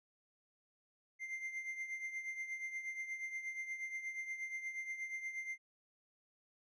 triangle tone with tremolo, 2093 Hz, C7, in tune, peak -36 dBFS, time 1.19-5.58 s, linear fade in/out 50 ms, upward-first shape triangle, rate 8.4 Hz, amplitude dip 70%, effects resampled to 22050 Hz

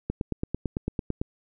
click train, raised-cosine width 3 ms, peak -14 dBFS, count 11, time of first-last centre 0.1-1.215 s, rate 8.97 Hz, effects none

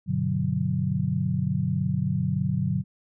sine chord, G major seventh, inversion none, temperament equal, 98 / 123.47 / 146.83 / 185 Hz, G2 / B2 / D3 / F#3, 0 / 0 / 0 / 0 cents, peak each -31 / -29 / -27 / -27 dBFS, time 0.06-2.84 s, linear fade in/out 50 ms, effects none

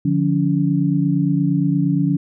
sine tone cluster, 148.6 / 177.2 / 283.1 Hz, D3 / F3 / C#4, +21 / +25 / +37 cents, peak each -19 dBFS, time 0.05-2.17 s, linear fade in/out 5 ms, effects none

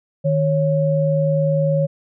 sine tone pair together, 154.9 / 552 Hz, D#3 / C#5, -7 / -7 cents, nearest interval octave + minor seventh, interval 2200 cents, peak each -17 / -18 dBFS, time 0.24-1.87 s, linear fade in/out 20 ms, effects none

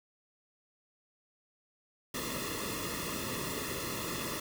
pink noise with comb filter, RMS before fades -37 dBFS, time 2.14-4.4 s, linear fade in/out 5 ms, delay 1.3 ms, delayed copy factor -0.9, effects none

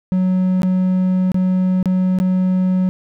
triangle tone with dropouts, 185 Hz, F#3, in tune, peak -11 dBFS, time 0.12-2.89 s, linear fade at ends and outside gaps 0 ms, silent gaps 0.619-0.632 / 1.318-1.344 / 1.828-1.857 / 2.187-2.2 s, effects none

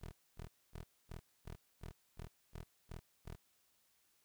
15% pulse tone bursts, 40.8 Hz, E1, 17 cents flat, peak -40 dBFS, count 10, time 0.01-3.36 s, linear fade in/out 20 ms, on 110 ms, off 250 ms, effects white hiss -75 dBFS RMS until 4.24 s

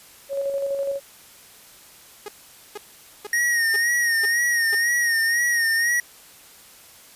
sine tone with tremolo, 554.4 Hz, C#5, in tune, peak -21 dBFS, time 0.29-1 s, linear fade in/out 50 ms, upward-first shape square, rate 12 Hz, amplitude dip 35%
sawtooth tone bursts, 415.3 Hz, G#4, in tune, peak -27 dBFS, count 6, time 2.26-4.748 s, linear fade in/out 2 ms, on 23 ms, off 470 ms
square tone with vibrato, 1864.7 Hz, A#6, in tune, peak -19 dBFS, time 3.33-6 s, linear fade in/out 2 ms, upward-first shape sine, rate 2 Hz, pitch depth 56 cents each way
effects white hiss -48 dBFS RMS until 7.15 s + resampled to 32000 Hz

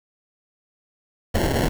pink noise with sample-and-hold, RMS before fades -21 dBFS, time 1.34-1.69 s, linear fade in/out 10 ms, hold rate 1225 Hz, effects none

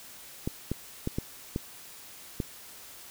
clicks, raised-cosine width 3 ms, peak -16 dBFS, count 6, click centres 0.475 / 0.716 / 1.074 / 1.185 / 1.561 / 2.402 s, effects white hiss -48 dBFS RMS until 3.1 s

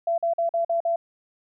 sine tone bursts, 675 Hz, E5, 41 cents sharp, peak -20 dBFS, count 6, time 0.07-0.96 s, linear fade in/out 5 ms, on 110 ms, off 46 ms, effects none

